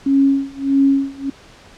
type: tone with tremolo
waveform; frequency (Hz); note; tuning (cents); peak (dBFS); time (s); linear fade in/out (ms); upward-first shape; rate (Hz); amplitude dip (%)
sine; 274.6; C#4; -16; -9; 0.06-1.3; 5; sine; 1.6; 95
effects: pink hiss -44 dBFS RMS until 1.77 s + low-pass 6000 Hz 12 dB/octave